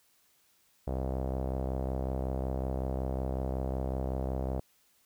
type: tone with low-pass filter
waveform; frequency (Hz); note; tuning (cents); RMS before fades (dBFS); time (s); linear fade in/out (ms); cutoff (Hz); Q
sawtooth; 65.4; C2; 0; -33; 0.87-4.6; 5; 640; 2.5
effects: white hiss -68 dBFS RMS until 5.05 s